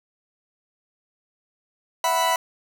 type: chord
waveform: 40% pulse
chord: E suspended second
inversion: none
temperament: equal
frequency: 659.3 / 740 / 987.8 Hz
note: E5 / F#5 / B5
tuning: 0 / 0 / 0 cents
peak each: -25 / -26 / -20 dBFS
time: 2.04-2.36 s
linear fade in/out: 2 ms
effects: none

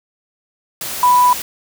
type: tone in noise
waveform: sine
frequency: 989 Hz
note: B5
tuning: 2 cents sharp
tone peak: -8 dBFS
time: 1.03-1.33 s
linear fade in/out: 2 ms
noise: white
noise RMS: -25 dBFS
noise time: 0.81-1.42 s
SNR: +14 dB
effects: none

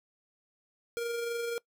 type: tone with amplitude modulation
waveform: square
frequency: 469.2 Hz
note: A#4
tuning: 11 cents sharp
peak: -31 dBFS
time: 0.97-1.58 s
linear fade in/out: 0 ms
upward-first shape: sine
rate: 23.8 Hz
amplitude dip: 30%
effects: noise-tail reverb RT60 0.1 s tail -23 dB re dry

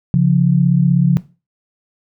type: tone pair together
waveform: sine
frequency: 138.59 / 174.75 Hz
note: C#3 / F3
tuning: 0 / +1 cents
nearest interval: major third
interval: 401 cents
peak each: -12 dBFS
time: 0.14-1.17 s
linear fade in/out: 0 ms
effects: noise-tail reverb RT60 0.3 s tail -17 dB re dry

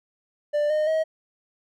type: tone with pitch steps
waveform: triangle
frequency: 591 / 612.5 / 634.9 Hz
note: D5 / D#5 / D#5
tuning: +11 / -27 / +35 cents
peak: -18 dBFS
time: 0.53-1.04 s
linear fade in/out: 20 ms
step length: 170 ms
effects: none

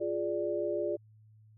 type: chord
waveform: sine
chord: D diminished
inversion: first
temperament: equal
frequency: 349.2 / 415.3 / 587.3 Hz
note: F4 / Ab4 / D5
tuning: 0 / 0 / 0 cents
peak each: -34 / -35 / -33 dBFS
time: 0-0.97 s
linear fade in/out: 20 ms
effects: added 108 Hz sine -56 dBFS peak until 1.57 s

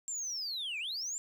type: linear two-way sweep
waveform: sine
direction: down then up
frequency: 7459 to 2304 to 7459 Hz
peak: -33 dBFS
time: 0.08-1.18 s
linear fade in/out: 0 ms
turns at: 0.79 s
effects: tanh soft clip ceiling -33 dBFS + 11-bit

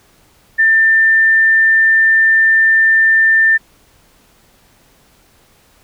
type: tone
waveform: sine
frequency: 1790 Hz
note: A6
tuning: 29 cents sharp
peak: -7 dBFS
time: 0.58-3.58 s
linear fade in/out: 20 ms
effects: pink hiss -51 dBFS RMS until 5.83 s

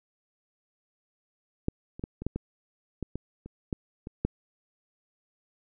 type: clicks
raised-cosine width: 3 ms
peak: -13 / -28 / -19 / -24 / -15 / -18 / -19 / -20 / -29 / -16 / -25 / -12 dBFS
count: 12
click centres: 1.684 / 1.995 / 2.039 / 2.22 / 2.266 / 2.36 / 3.027 / 3.156 / 3.46 / 3.728 / 4.071 / 4.25 s
effects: none

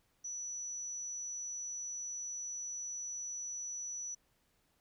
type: tone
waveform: sine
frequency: 5920 Hz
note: F#8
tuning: in tune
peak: -39 dBFS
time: 0.24-4.15 s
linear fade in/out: 10 ms
effects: pink hiss -75 dBFS RMS until 4.8 s

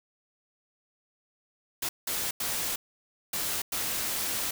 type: noise bursts at uneven times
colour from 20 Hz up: white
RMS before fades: -31 dBFS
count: 5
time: 1.82-1.89 / 2.07-2.31 / 2.4-2.76 / 3.33-3.62 / 3.72-4.51 s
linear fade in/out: 5 ms
effects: none

